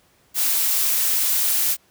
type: noise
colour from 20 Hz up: blue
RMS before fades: -20 dBFS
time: 0.34-1.77 s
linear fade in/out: 50 ms
effects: pink hiss -59 dBFS RMS until 1.9 s + high-pass 60 Hz 12 dB/octave